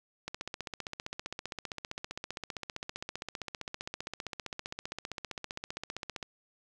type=click train; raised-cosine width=0.2 ms; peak=-20 dBFS; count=92; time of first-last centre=0.28-6.228 s; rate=15.3 Hz; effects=none